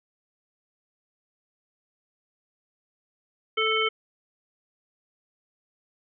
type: harmonic tone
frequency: 440 Hz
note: A4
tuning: in tune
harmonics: 1 / 3 / 5 / 7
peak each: -27 / -27 / -27 / -27 dBFS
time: 3.57-3.89 s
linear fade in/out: 10 ms
effects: none